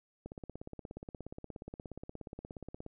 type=click train; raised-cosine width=2 ms; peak=-30 dBFS; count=45; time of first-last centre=0.26-2.864 s; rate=16.9 Hz; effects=none